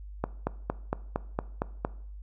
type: click train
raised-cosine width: 1 ms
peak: -13 dBFS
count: 8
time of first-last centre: 0.24-1.849 s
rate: 4.35 Hz
effects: noise-tail reverb RT60 0.6 s tail -19 dB re dry + added 50 Hz sine -40 dBFS peak until 2.22 s